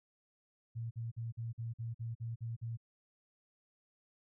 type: tone bursts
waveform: sine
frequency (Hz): 115.3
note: A#2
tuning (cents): -19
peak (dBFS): -37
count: 10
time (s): 0.75-2.773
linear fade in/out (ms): 20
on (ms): 160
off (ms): 47
effects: none